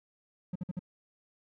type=tone bursts; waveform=triangle; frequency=180 Hz; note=F#3; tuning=47 cents flat; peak=-30 dBFS; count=4; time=0.53-0.793 s; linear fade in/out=5 ms; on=26 ms; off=53 ms; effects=none